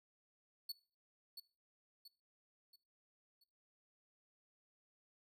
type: tone with echo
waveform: 45% pulse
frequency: 4435 Hz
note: C#8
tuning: in tune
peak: -40 dBFS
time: 0.69-0.72 s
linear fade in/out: 5 ms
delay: 680 ms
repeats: 4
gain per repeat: -7 dB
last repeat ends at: 3.44 s
effects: noise-tail reverb RT60 0.4 s tail -20 dB re dry